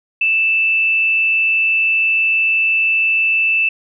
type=tone with frequency modulation; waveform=sine; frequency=2647 Hz; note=E7; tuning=7 cents sharp; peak=-12 dBFS; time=0.21-3.69 s; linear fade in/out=5 ms; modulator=173 Hz; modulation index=0.2; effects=none